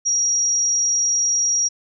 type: tone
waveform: sine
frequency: 5690 Hz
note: F8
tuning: 31 cents sharp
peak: -16 dBFS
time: 0.05-1.69 s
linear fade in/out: 20 ms
effects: none